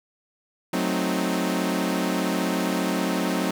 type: chord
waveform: sawtooth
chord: F# diminished seventh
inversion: none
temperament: equal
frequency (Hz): 185 / 220 / 261.6 / 311.1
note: F#3 / A3 / C4 / Eb4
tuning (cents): 0 / 0 / 0 / 0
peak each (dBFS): -23 / -26 / -24 / -25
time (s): 0.73-3.51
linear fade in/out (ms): 5
effects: none